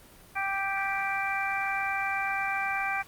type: harmonic tone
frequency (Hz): 392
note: G4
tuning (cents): 0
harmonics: 2 / 3 / 4 / 5 / 6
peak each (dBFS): -32 / -36 / -33 / -38 / -32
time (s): 0.35-3.03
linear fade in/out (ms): 20
effects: pink hiss -53 dBFS RMS until 3.07 s + Opus 32 kbps